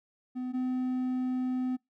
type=tone pair in turn; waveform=triangle; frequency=252.5 / 254.6 Hz; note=B3 / C4; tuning=+39 / -47 cents; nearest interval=unison; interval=14 cents; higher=second; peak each=-30 / -26 dBFS; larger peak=second; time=0.35-0.53 / 0.53-1.77 s; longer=second; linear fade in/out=20 ms; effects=noise-tail reverb RT60 0.2 s tail -26 dB re dry